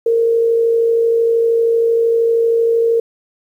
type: tone with amplitude modulation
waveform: sine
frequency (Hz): 460.6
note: A#4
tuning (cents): -21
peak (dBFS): -9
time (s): 0.06-3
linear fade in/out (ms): 5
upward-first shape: sine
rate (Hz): 52.9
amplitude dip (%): 35
effects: 8-bit